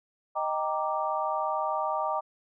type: chord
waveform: sine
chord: Eb major seventh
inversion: none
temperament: equal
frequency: 622.3 / 784 / 932.3 / 1174.7 Hz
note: Eb5 / G5 / Bb5 / D6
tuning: 0 / 0 / 0 / 0 cents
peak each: -32 dBFS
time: 0.35-2.21 s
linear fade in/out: 20 ms
effects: none